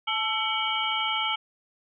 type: tone cluster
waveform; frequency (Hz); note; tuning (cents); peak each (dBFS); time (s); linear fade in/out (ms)
sine; 871 / 1331 / 2256 / 2947 / 3168; A5 / E6 / C#7 / F#7 / G7; -18 / +16 / +30 / -8 / +18; -31; 0.07-1.36; 10
effects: none